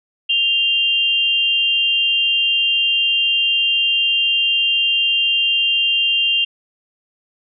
sine tone pair together, 2794 / 3170 Hz, F7 / G7, 0 / +19 cents, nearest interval major second, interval 219 cents, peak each -15 / -19 dBFS, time 0.29-6.45 s, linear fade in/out 10 ms, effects none

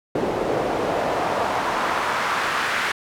pink noise with band-pass filter sweep, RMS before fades -23 dBFS, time 0.15-2.92 s, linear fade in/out 5 ms, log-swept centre 420 to 1700 Hz, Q 1.4, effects none

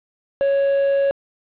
triangle tone, 554.4 Hz, C#5, in tune, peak -13 dBFS, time 0.41-1.11 s, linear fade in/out 0 ms, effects resampled to 8000 Hz + 7-bit

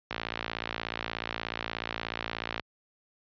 click train, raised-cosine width 0.3 ms, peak -15 dBFS, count 142, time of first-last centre 0.11-2.597 s, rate 56.7 Hz, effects high-pass 60 Hz 12 dB/octave + resampled to 11025 Hz

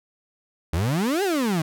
35% pulse exponential two-way sweep, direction up then down, 75 to 417 to 150.9 Hz, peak -19 dBFS, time 0.73-1.62 s, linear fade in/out 5 ms, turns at 1.23 s, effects none

